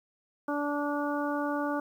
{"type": "harmonic tone", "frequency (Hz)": 290.5, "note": "D4", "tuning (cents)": -19, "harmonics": [1, 2, 3, 4, 5], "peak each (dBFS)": [-31, -34, -36, -37, -38], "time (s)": [0.48, 1.8], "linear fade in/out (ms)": 5, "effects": ["10-bit"]}